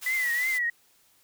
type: high-pass noise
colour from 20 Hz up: white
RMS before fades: -38 dBFS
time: 0.01-0.59 s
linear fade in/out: 20 ms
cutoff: 940 Hz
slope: 12 dB/octave
type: tone with vibrato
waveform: sine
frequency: 1981 Hz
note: B6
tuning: 5 cents sharp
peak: -24 dBFS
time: 0.06-0.7 s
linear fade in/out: 5 ms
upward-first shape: triangle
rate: 2.9 Hz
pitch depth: 110 cents each way
effects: white hiss -63 dBFS RMS until 1.23 s